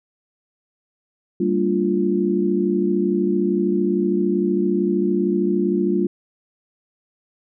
sine chord, G minor seventh, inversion none, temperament equal with one note detuned, 196 / 229.1 / 293.7 / 349.2 Hz, G3 / Bb3 / D4 / F4, 0 / -30 / 0 / 0 cents, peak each -21 / -25 / -25 / -20 dBFS, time 1.4-6.07 s, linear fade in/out 5 ms, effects none

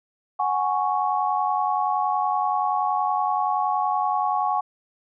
sine chord, F# suspended second, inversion none, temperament equal, 740 / 830.6 / 1108.7 Hz, F#5 / G#5 / C#6, 0 / 0 / 0 cents, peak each -25 / -24 / -25 dBFS, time 0.39-4.61 s, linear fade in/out 10 ms, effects none

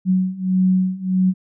sine beating tone pair, 185 / 186.6 Hz, F#3 / F#3, 0 / +15 cents, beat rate 1.6 Hz, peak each -19 / -17 dBFS, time 0.05-1.34 s, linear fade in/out 50 ms, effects none

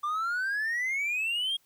triangle exponential sweep, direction up, 1171 to 3286 Hz, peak -25 dBFS, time 0.03-1.57 s, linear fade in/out 10 ms, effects tanh soft clip ceiling -21 dBFS + white hiss -67 dBFS RMS until 1.65 s

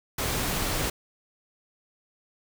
pink noise, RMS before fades -28 dBFS, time 0.18-0.9 s, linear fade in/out 5 ms, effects none

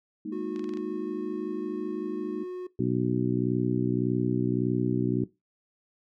sine chord, Ab suspended second, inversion none, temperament equal, 207.7 / 233.1 / 311.1 Hz, Ab3 / Bb3 / Eb4, 0 / 0 / 0 cents, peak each -38 / -38 / -34 dBFS, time 0.25-2.44 s, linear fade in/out 5 ms
triangle tone, 363.8 Hz, F#4, 29 cents flat, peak -31 dBFS, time 0.32-2.67 s, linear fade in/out 5 ms
clicks, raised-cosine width 0.2 ms, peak -30 dBFS, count 6, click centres 0.561 / 0.594 / 0.642 / 0.692 / 0.737 / 0.772 s
harmonic tone, 61.74 Hz, B1, in tune, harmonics 2 / 3 / 4 / 5 / 6, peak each -30 / -30 / -30 / -30 / -30 dBFS, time 2.79-5.24 s, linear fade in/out 5 ms
effects noise-tail reverb RT60 0.2 s tail -18 dB re dry

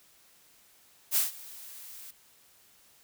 blue noise with ADSR envelope, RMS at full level -24 dBFS, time 1.11-2.11 s, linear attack 51 ms, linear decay 150 ms, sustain -22 dB, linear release 7 ms, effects white hiss -61 dBFS RMS until 3.03 s

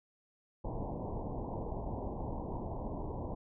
pink low-pass noise, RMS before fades -39 dBFS, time 0.64-3.35 s, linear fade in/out 10 ms, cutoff 1000 Hz, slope 96 dB/octave, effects none

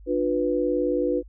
sine chord, B diminished, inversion first, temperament just, 296.3 / 355.6 / 493.9 Hz, D4 / F4 / B4, +15 / +31 / 0 cents, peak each -26 / -26 / -24 dBFS, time 0.06-1.23 s, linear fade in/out 50 ms, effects added 50 Hz sine -43 dBFS peak until 1.28 s

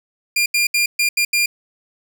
sawtooth tone bursts at uneven times, 2400 Hz, D7, 37 cents sharp, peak -11 dBFS, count 6, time 0.36-0.46 / 0.54-0.67 / 0.74-0.86 / 0.99-1.09 / 1.17-1.25 / 1.33-1.46 s, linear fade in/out 5 ms, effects none

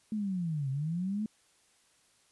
sine linear two-way sweep, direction down then up, 220 to 130.81 to 220 Hz, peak -30 dBFS, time 0.12-1.26 s, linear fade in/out 2 ms, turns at 0.7 s, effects white hiss -67 dBFS RMS until 2.31 s + resampled to 24000 Hz

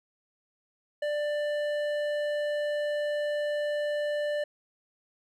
sine tone with hard clipping, 591 Hz, D5, 11 cents sharp, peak -29 dBFS, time 1.02-4.44 s, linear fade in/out 5 ms, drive 10 dB, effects none

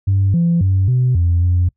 sine tone with pitch steps, 97.5 / 169.9 / 95.3 / 126.4 / 86.2 / 88.7 Hz, G2 / F3 / G2 / B2 / F2 / F2, -9 / -47 / -48 / +41 / -22 / +27 cents, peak -10 dBFS, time 0.07-1.69 s, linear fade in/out 10 ms, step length 270 ms, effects noise-tail reverb RT60 0.1 s tail -24 dB re dry + tanh soft clip ceiling -8 dBFS

